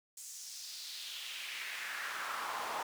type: noise with high-pass filter sweep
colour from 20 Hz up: brown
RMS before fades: -42 dBFS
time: 0.17-2.83 s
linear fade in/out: 5 ms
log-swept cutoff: 7500 to 810 Hz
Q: 2.5
effects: none